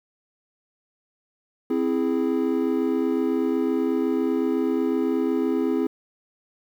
triangle chord, C augmented, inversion none, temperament equal, 261.6 / 329.6 / 415.3 Hz, C4 / E4 / G#4, 0 / 0 / 0 cents, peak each -22 / -23 / -24 dBFS, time 1.7-5.87 s, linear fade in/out 5 ms, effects 9-bit

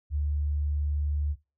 sine tone, 73.42 Hz, D2, in tune, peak -25 dBFS, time 0.1-1.36 s, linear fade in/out 50 ms, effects noise-tail reverb RT60 0.3 s tail -21 dB re dry

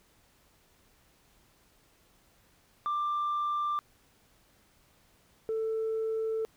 sine tone pair in turn, 1184 / 443.5 Hz, D6 / A4, +14 / +14 cents, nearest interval octave + perfect fourth, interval 1700 cents, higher first, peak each -26 / -27 dBFS, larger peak first, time 2.86-3.79 / 5.49-6.45 s, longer second, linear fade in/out 0 ms, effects tanh soft clip ceiling -26 dBFS + pink hiss -65 dBFS RMS until 6.56 s

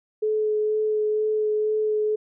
sine tone with vibrato, 428.3 Hz, A4, 47 cents flat, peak -20 dBFS, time 0.22-2.16 s, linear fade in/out 10 ms, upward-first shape sine, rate 2.1 Hz, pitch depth 11 cents each way, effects none

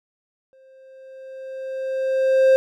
triangle tone with exponential growth, 528 Hz, C5, 16 cents sharp, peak -8 dBFS, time 0.53-2.56 s, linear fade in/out 0 ms, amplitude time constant 440 ms, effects none

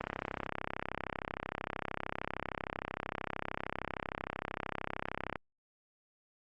click train, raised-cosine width 0.5 ms, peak -20 dBFS, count 178, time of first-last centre 0.01-5.357 s, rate 33.1 Hz, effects Opus 24 kbps

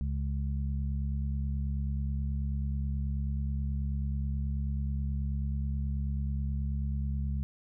harmonic tone, 69.3 Hz, C#2, in tune, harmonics 1 / 2 / 3, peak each -30 / -36 / -40 dBFS, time 0.01-7.43 s, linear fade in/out 0 ms, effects none

